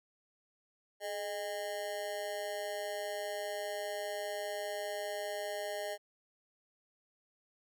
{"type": "tone with amplitude modulation", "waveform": "square", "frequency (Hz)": 615, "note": "D#5", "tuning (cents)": -20, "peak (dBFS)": -33, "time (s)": [1, 5.98], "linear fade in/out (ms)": 50, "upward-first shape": "sine", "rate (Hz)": 195, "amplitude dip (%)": 100, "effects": []}